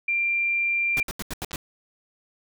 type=tone; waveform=sine; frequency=2375 Hz; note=D7; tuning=19 cents sharp; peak=-21 dBFS; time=0.08-1.03 s; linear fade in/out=5 ms
type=noise bursts; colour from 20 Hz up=pink; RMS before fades=-31 dBFS; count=6; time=0.97-1.559 s; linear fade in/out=0 ms; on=29 ms; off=83 ms
type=clicks; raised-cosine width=0.2 ms; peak=-23 dBFS; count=2; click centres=1.51 / 1.516 s
effects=none